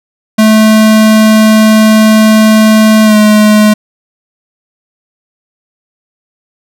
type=tone with pitch glide; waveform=square; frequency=217.4 to 212.3 Hz; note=A3 to G#3; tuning=-21 to +38 cents; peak=-3 dBFS; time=0.38-3.74 s; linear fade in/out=10 ms; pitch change=-41 cents; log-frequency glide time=3.04-3.16 s; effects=none